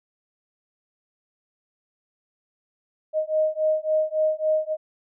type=beating tone pair; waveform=sine; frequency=621 / 624.6 Hz; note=D#5 / D#5; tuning=-3 / +7 cents; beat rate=3.6 Hz; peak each=-23 dBFS; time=3.13-4.77 s; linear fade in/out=50 ms; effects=none